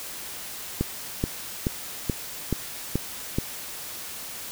click train, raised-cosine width 3 ms, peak -10 dBFS, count 7, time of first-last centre 0.81-3.385 s, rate 2.33 Hz, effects white hiss -37 dBFS RMS until 4.51 s

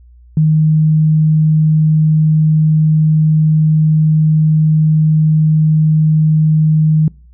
sine tone, 155.56 Hz, D#3, in tune, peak -7 dBFS, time 0.37-7.08 s, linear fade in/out 2 ms, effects noise-tail reverb RT60 0.4 s tail -25 dB re dry + added 60 Hz sine -39 dBFS peak until 7.33 s

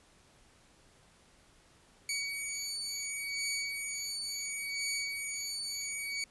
15% pulse beating tone pair, 2257 / 2257.71 Hz, C#7 / C#7, +31 / +31 cents, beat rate 0.71 Hz, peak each -31 dBFS, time 2.09-6.24 s, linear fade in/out 2 ms, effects pink hiss -63 dBFS RMS until 6.3 s + resampled to 24000 Hz

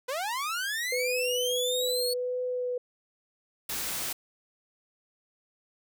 sawtooth linear sweep, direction up, 481 to 4435 Hz, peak -26 dBFS, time 0.08-2.14 s, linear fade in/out 10 ms
sine tone with vibrato, 497.9 Hz, B4, 14 cents sharp, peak -28 dBFS, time 0.92-2.78 s, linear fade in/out 5 ms, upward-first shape triangle, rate 1.5 Hz, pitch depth 14 cents each way
white noise, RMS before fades -33 dBFS, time 3.69-4.13 s, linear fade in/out 5 ms
effects none

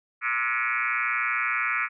sine tone with frequency modulation, 1810 Hz, A6, 48 cents sharp, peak -23 dBFS, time 0.21-1.89 s, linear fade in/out 50 ms, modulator 121 Hz, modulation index 5, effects none

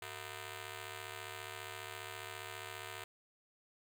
5% pulse ring-modulated tone, 277.2 Hz, C#4, in tune, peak -30 dBFS, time 0.02-3.04 s, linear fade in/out 2 ms, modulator 176 Hz, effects 11-bit

